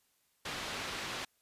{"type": "low-pass noise", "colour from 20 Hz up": "white", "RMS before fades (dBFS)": -40, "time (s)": [0.45, 1.25], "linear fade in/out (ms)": 5, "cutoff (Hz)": 3500, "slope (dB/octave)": 12, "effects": ["white hiss -74 dBFS RMS until 1.41 s", "resampled to 32000 Hz"]}